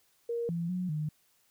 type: tone with pitch steps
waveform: sine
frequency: 469.3 / 169.4 / 181.7 / 152.6 Hz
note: A#4 / E3 / F#3 / D#3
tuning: +12 / +48 / -31 / -33 cents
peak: -30 dBFS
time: 0.29-1.09 s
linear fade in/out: 5 ms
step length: 200 ms
effects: white hiss -69 dBFS RMS until 1.5 s